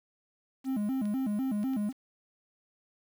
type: tone with vibrato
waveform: triangle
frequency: 234.3 Hz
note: A#3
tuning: 9 cents sharp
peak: -26 dBFS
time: 0.64-1.93 s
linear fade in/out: 50 ms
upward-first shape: square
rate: 4 Hz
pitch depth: 210 cents each way
type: clicks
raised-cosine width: 0.2 ms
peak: -34 dBFS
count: 3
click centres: 1.055 / 1.631 / 1.735 s
effects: 9-bit